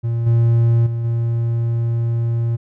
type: tone with level steps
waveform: triangle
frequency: 116.54 Hz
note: A#2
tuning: in tune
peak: -15 / -9 / -17 / -14 dBFS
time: 0.03-2.57 s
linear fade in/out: 20 ms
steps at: 0.26 / 0.86 / 1.04 s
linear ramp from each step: 10 ms
effects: none